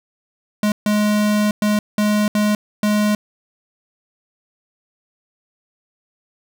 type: tone bursts at uneven times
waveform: square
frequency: 209.7 Hz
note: G#3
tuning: 17 cents sharp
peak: -15 dBFS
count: 6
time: 0.63-0.72 / 0.86-1.51 / 1.62-1.79 / 1.98-2.28 / 2.35-2.55 / 2.83-3.15 s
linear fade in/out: 2 ms
effects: none